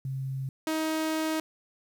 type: tone pair in turn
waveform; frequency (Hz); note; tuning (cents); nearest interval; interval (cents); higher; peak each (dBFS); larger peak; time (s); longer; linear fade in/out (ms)
sine / sawtooth; 133.7 / 315.8; C3 / D#4; +38 / +26; octave + minor third; 1488; second; -30 / -23; second; 0.05-0.49 / 0.67-1.4; second; 2
effects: 10-bit